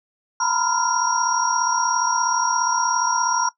sine tone cluster, 923 / 978 / 1015 / 1389 / 5650 Hz, A#5 / B5 / B5 / F6 / F8, -17 / -17 / +47 / -10 / +19 cents, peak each -25 dBFS, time 0.4-3.49 s, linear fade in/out 5 ms, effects noise-tail reverb RT60 0.1 s tail -18 dB re dry

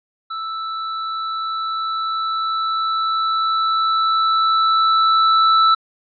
square tone with level ramp, 1318.5 Hz, E6, in tune, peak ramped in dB -25 to -11 dBFS, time 0.3-5.75 s, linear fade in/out 10 ms, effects resampled to 11025 Hz

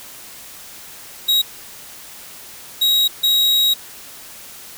45% pulse tone bursts at uneven times, 3814 Hz, A#7, 39 cents sharp, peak -13 dBFS, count 3, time 1.28-1.42 / 2.81-3.08 / 3.23-3.74 s, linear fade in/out 10 ms, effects white hiss -38 dBFS RMS until 4.77 s

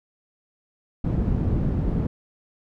white low-pass noise, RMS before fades -23 dBFS, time 1.04-2.07 s, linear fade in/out 5 ms, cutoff 160 Hz, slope 12 dB/octave, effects none

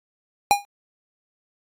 square tone with exponential decay, 812 Hz, G#5, 39 cents flat, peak -10 dBFS, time 0.51-0.65 s, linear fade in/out 0 ms, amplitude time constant 30 ms, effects AAC 48 kbps

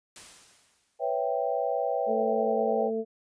white noise with exponential decay, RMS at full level -44 dBFS, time 0.16-1.27 s, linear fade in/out 1 ms, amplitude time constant 240 ms
sine chord, C# half-diminished seventh, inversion third, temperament equal, 493.9 / 554.4 / 659.3 / 784 Hz, B4 / C#5 / E5 / G5, 0 / 0 / 0 / 0 cents, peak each -31 dBFS, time 0.99-2.91 s, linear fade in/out 50 ms
harmonic tone, 223.1 Hz, A3, 24 cents sharp, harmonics 1 / 2 / 3, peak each -33 / -28 / -39 dBFS, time 2.06-3.05 s, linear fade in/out 50 ms
effects resampled to 22050 Hz

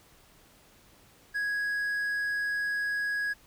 triangle tone, 1661.2 Hz, G#6, in tune, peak -26 dBFS, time 1.34-3.34 s, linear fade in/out 20 ms, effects pink hiss -59 dBFS RMS until 3.46 s

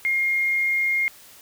sine tone, 2132 Hz, C7, 32 cents sharp, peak -19 dBFS, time 0.05-1.08 s, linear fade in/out 0 ms, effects white hiss -48 dBFS RMS until 1.41 s

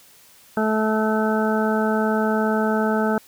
harmonic tone, 217.4 Hz, A3, 21 cents flat, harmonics 1 / 2 / 3 / 4 / 6 / 7, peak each -21 / -24 / -26 / -27 / -29 / -29 dBFS, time 0.57-3.18 s, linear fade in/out 2 ms, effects white hiss -51 dBFS RMS until 3.27 s

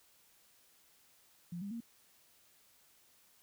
sine tone with pitch steps, 173.7 / 200.7 / 231.9 Hz, F3 / G3 / A#3, -9 / +41 / -9 cents, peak -39 dBFS, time 1.52-1.805 s, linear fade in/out 5 ms, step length 95 ms, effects white hiss -67 dBFS RMS until 3.42 s

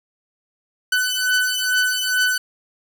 sawtooth beating tone pair, 1500 / 1502.3 Hz, F#6 / F#6, +23 / +26 cents, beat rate 2.3 Hz, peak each -17 dBFS, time 0.92-2.38 s, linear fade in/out 5 ms, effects none

